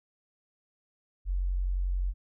sine tone, 45.61 Hz, F#1, 24 cents flat, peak -26 dBFS, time 1.25-2.14 s, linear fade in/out 50 ms, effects none

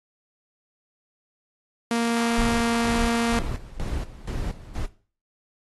sawtooth tone, 233.1 Hz, A#3, in tune, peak -17 dBFS, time 1.91-3.39 s, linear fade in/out 2 ms
brown noise with tremolo, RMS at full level -27 dBFS, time 2.37-4.87 s, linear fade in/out 20 ms, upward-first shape square, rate 2.1 Hz, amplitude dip 80%
effects noise-tail reverb RT60 0.4 s tail -17 dB re dry + AAC 32 kbps

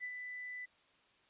sine tone with ADSR envelope, 1991 Hz, B6, 14 cents sharp, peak -38 dBFS, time 0-0.66 s, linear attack 39 ms, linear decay 64 ms, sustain -4 dB, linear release 16 ms, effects white hiss -69 dBFS RMS until 1.29 s + resampled to 8000 Hz

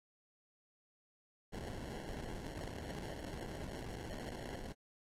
pink noise with sample-and-hold, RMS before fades -45 dBFS, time 1.52-4.73 s, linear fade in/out 20 ms, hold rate 1225 Hz, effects low-pass 11000 Hz 12 dB/octave + AAC 48 kbps

